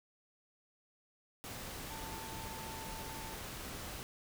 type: tone in noise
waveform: sine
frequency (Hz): 890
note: A5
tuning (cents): +20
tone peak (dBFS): -48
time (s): 1.9-3.34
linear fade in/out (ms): 0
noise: pink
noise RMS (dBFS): -45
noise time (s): 1.44-4.03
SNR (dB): -6
effects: none